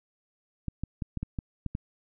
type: clicks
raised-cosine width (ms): 5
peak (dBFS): -19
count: 8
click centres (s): 0.683 / 0.836 / 1.022 / 1.173 / 1.23 / 1.388 / 1.663 / 1.751
effects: none